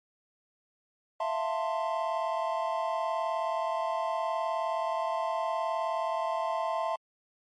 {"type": "chord", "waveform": "triangle", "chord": "F major seventh", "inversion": "third", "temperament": "equal with one note detuned", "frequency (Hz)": [659.3, 698.5, 890.2, 1046.5], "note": ["E5", "F5", "A5", "C6"], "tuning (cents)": [0, 0, 20, 0], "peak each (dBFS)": [-30, -35, -32, -32], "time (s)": [1.2, 6.96], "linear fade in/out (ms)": 5, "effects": ["MP3 48 kbps"]}